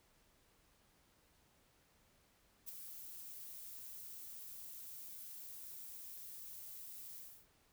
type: noise with ADSR envelope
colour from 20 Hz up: violet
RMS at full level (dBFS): -44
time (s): 2.66-7.47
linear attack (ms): 30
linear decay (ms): 8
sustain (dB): -7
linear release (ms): 290
effects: pink hiss -72 dBFS RMS until 7.72 s